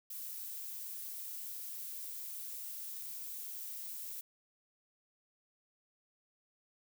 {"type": "noise", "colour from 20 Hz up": "violet", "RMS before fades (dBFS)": -44, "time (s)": [0.1, 4.21], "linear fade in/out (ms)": 5, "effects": []}